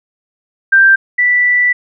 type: tone pair in turn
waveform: sine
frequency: 1576 / 1969.4 Hz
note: G6 / B6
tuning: +9 / -5 cents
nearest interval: major third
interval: 386 cents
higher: second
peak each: -4 / -8 dBFS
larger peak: first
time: 0.72-0.96 / 1.18-1.73 s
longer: second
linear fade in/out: 10 ms
effects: none